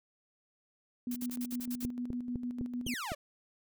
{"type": "tone with tremolo", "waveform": "sine", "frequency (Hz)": 245, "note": "B3", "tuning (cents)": -14, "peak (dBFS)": -33, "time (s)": [1.07, 2.94], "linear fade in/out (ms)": 2, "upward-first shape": "square", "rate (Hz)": 6.6, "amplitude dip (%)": 50}
{"type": "noise bursts", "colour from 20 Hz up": "blue", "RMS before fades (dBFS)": -43, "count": 8, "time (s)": [1.11, 1.855], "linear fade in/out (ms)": 5, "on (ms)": 52, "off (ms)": 47}
{"type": "click train", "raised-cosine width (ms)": 3, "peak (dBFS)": -25, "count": 6, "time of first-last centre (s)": [1.85, 3.119], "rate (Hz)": 3.94}
{"type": "exponential sweep", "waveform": "sawtooth", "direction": "down", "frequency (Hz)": [3339, 548], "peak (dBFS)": -33, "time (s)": [2.86, 3.15], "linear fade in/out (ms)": 10}
{"effects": []}